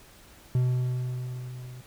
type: tone with level ramp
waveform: triangle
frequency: 125.6 Hz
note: B2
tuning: 30 cents sharp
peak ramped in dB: -18 to -38 dBFS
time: 0.55-1.81 s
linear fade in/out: 2 ms
effects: pink hiss -53 dBFS RMS until 1.86 s